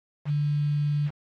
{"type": "tone with quantisation", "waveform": "sine", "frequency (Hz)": 146.83, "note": "D3", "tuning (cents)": 0, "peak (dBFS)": -22, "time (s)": [0.25, 1.11], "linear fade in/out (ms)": 50, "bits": 7, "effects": ["low-pass 3000 Hz 12 dB/octave", "AAC 48 kbps"]}